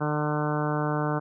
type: harmonic tone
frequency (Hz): 150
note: D3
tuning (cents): +37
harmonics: 1 / 2 / 3 / 4 / 5 / 6 / 7 / 8 / 9 / 10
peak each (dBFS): -28 / -31 / -33 / -34 / -35 / -36 / -36 / -37 / -38 / -38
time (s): 0-1.2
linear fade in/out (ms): 20
effects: none